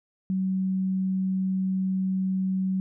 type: tone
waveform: sine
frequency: 188.8 Hz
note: F#3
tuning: 35 cents sharp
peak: -23 dBFS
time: 0.3-2.8 s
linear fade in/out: 0 ms
effects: none